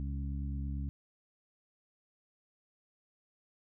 harmonic tone with a mistuned harmonic, 68.9 Hz, C#2, 10 cents flat, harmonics 1 / 2 / 3 / 4, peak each -35 / -41 / -45 / -47 dBFS, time 0-0.89 s, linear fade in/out 0 ms, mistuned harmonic 4, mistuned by +17 cents, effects none

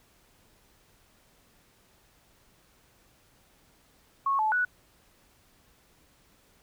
sine tone with pitch steps, 1098 / 866 / 1475 Hz, C#6 / A5 / F#6, -17 / -28 / -6 cents, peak -23 dBFS, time 4.26-4.65 s, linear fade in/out 5 ms, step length 130 ms, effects pink hiss -63 dBFS RMS until 6.62 s

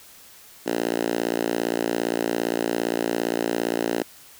5% pulse tone with high-pass filter, 57.5 Hz, A#1, 23 cents flat, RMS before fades -25 dBFS, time 0.66-4.03 s, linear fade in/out 5 ms, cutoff 300 Hz, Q 1.8, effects white hiss -48 dBFS RMS until 4.39 s

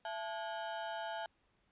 35% pulse ring-modulated tone, 770 Hz, G5, 31 cents flat, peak -34 dBFS, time 0.05-1.26 s, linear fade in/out 2 ms, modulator 100 Hz, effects pink hiss -75 dBFS RMS until 1.71 s + resampled to 8000 Hz

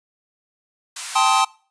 white high-pass noise, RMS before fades -29 dBFS, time 0.96-1.42 s, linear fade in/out 5 ms, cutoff 850 Hz, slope 24 dB/octave
square chord, A half-diminished seventh, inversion third, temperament equal with one note detuned, 784 / 880 / 1046.5 / 1261.9 Hz, G5 / A5 / C6 / Eb6, 0 / 0 / 0 / +24 cents, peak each -21 dBFS, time 1.15-1.45 s, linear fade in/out 10 ms
effects noise-tail reverb RT60 0.4 s tail -22 dB re dry + resampled to 22050 Hz

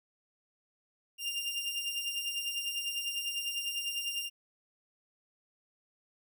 sawtooth beating tone pair, 2794 / 2804 Hz, F7 / F7, 0 / +6 cents, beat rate 10 Hz, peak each -32 / -35 dBFS, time 1.18-4.3 s, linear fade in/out 50 ms, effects none

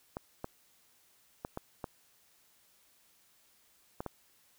clicks, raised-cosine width 1 ms, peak -23 dBFS, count 7, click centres 0.169 / 0.444 / 1.449 / 1.574 / 1.842 / 4.005 / 4.063 s, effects white hiss -67 dBFS RMS until 4.58 s

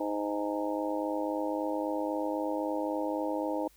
harmonic tone with a mistuned harmonic, 103.8 Hz, G#2, in tune, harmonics 3 / 4 / 5 / 6 / 7 / 8 / 9, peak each -33 / -45 / -35 / -37 / -48 / -39 / -39 dBFS, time 0-3.68 s, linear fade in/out 5 ms, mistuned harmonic 9, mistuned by -29 cents, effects added 50 Hz sine -63 dBFS peak until 3.76 s + white hiss -63 dBFS RMS until 3.76 s

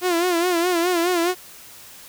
sawtooth tone with vibrato, 349.2 Hz, F4, in tune, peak -14 dBFS, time 0.01-1.35 s, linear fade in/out 50 ms, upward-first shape sine, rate 4.8 Hz, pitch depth 85 cents each way, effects white hiss -43 dBFS RMS until 2.08 s

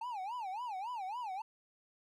triangle tone with vibrato, 861 Hz, A5, 38 cents flat, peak -36 dBFS, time 0.01-1.42 s, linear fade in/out 5 ms, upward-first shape sine, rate 3.6 Hz, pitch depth 260 cents each way, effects none

